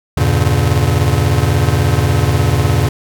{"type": "chord", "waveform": "square", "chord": "E diminished seventh", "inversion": "none", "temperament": "just", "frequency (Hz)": [82.41, 98.89, 118.67, 142.4], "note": ["E2", "G2", "Bb2", "Db3"], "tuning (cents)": [0, 16, 31, 47], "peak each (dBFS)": -17, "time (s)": [0.17, 2.89], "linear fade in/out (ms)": 5, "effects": []}